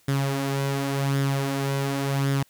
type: tone with flanger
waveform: sawtooth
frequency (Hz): 138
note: C#3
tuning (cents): -7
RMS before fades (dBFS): -25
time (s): 0.08-2.43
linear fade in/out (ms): 5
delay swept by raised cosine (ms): 0.57 to 5.27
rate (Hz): 0.9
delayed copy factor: +0.5
effects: white hiss -61 dBFS RMS until 2.49 s